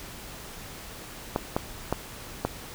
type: clicks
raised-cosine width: 1 ms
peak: -10 dBFS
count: 4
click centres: 1.361 / 1.565 / 1.926 / 2.45 s
effects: pink hiss -42 dBFS RMS until 2.74 s